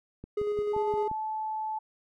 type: click train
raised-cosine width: 3 ms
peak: -28 dBFS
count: 6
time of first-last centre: 0.24-1.114 s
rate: 5.72 Hz
type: tone with tremolo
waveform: triangle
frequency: 416 Hz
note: G#4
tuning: 3 cents sharp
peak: -24 dBFS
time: 0.37-1.08 s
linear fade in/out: 5 ms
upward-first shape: square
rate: 9.9 Hz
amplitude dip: 25%
type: tone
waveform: sine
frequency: 869 Hz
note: A5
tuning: 22 cents flat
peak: -30 dBFS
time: 0.73-1.79 s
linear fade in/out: 10 ms
effects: none